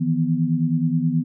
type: tone cluster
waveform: sine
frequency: 156.9 / 166.3 / 247.1 Hz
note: D#3 / E3 / B3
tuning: +15 / +16 / +1 cents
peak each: -22 dBFS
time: 0-1.24 s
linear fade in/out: 20 ms
effects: none